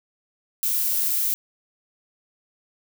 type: noise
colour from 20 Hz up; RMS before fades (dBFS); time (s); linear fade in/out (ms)
violet; -23; 0.63-1.34; 0
effects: none